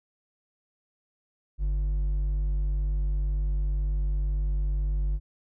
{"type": "tone with hard clipping", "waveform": "sine", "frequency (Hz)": 49, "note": "G1", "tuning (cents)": 0, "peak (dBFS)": -25, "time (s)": [1.58, 5.2], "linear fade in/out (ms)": 50, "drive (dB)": 4, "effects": []}